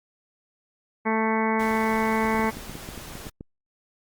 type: harmonic tone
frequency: 221 Hz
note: A3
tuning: 8 cents sharp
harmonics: 1 / 2 / 3 / 4 / 5 / 6 / 7 / 8 / 9 / 10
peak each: -25 / -28 / -34 / -27 / -31 / -41 / -36 / -38 / -33 / -34 dBFS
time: 1.05-2.51 s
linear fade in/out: 20 ms
type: noise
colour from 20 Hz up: pink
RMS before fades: -40 dBFS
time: 1.59-3.3 s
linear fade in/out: 10 ms
type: clicks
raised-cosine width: 3 ms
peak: -24 dBFS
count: 12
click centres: 2.251 / 2.347 / 2.395 / 2.444 / 2.57 / 2.696 / 2.754 / 2.889 / 2.977 / 3.154 / 3.268 / 3.409 s
effects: Opus 48 kbps